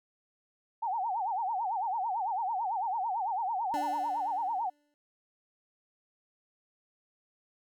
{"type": "tone with vibrato", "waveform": "sine", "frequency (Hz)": 830.6, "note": "G#5", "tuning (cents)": 0, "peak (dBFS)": -29, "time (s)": [0.82, 4.7], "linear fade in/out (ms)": 10, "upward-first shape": "sine", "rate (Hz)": 9, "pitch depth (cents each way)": 220}
{"type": "tone with exponential decay", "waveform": "25% pulse", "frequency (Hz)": 293.7, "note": "D4", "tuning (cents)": 0, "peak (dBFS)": -31, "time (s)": [3.74, 4.94], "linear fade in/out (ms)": 0, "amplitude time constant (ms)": 260}
{"effects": []}